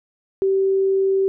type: tone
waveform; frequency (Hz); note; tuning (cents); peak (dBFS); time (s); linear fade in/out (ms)
sine; 386.6; G4; -24; -15; 0.42-1.28; 0
effects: none